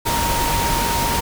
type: tone in noise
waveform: sine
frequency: 932.3 Hz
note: A#5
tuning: in tune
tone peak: -21 dBFS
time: 0.05-1.21 s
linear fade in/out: 20 ms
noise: pink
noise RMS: -21 dBFS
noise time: 0.05-1.21 s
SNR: -3 dB
effects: none